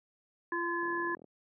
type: harmonic tone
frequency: 342.4 Hz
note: F4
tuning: 34 cents flat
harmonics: 1 / 3 / 5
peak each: -35 / -35 / -35 dBFS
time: 0.52-1.15 s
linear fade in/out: 2 ms
type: click train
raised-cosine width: 2 ms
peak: -37 dBFS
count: 18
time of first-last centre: 0.83-1.243 s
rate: 41.2 Hz
effects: high-pass 200 Hz 12 dB/octave